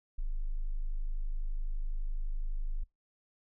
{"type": "tone", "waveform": "sine", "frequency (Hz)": 25.95, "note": "G#0", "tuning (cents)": 0, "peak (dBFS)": -30, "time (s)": [0.18, 2.84], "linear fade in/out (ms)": 10, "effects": ["noise-tail reverb RT60 0.2 s tail -24 dB re dry"]}